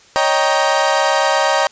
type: chord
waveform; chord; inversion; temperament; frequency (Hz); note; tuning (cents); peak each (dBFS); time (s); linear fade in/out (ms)
30% pulse; Eb dominant seventh; third; equal with one note detuned; 554.4 / 622.3 / 784 / 938.8; Db5 / Eb5 / G5 / Bb5; 0 / 0 / 0 / +12; -16; 0.16-1.67; 0
effects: white hiss -47 dBFS RMS until 1.71 s + resampled to 16000 Hz